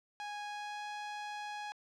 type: tone with pitch glide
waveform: sawtooth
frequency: 828 to 833.3 Hz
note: G#5 to G#5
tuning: -5 to +6 cents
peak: -36 dBFS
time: 0.2-1.72 s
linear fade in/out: 0 ms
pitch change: +11 cents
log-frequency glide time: 0.45-0.86 s
effects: low-pass 5000 Hz 12 dB/octave